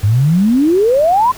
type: exponential sweep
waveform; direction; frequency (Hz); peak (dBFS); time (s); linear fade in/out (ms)
sine; up; 96 to 1054; -8; 0.03-1.32; 10
effects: pink hiss -34 dBFS RMS until 1.37 s